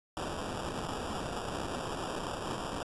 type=noise with sample-and-hold; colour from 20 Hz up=violet; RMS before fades=-37 dBFS; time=0.17-2.83 s; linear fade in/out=0 ms; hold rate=2100 Hz; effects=resampled to 24000 Hz